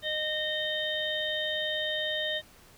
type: harmonic tone with a mistuned harmonic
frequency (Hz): 614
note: D#5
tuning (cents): -23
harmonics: 1 / 3 / 5 / 6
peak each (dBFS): -34 / -34 / -34 / -34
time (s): 0.02-2.42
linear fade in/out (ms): 50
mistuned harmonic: 5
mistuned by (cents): +17
effects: pink hiss -56 dBFS RMS until 2.77 s